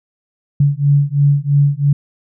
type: beating tone pair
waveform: sine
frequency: 141.3 / 144.3 Hz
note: C#3 / D3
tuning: +34 / -30 cents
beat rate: 3 Hz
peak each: -13 dBFS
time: 0.6-1.93 s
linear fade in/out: 5 ms
effects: none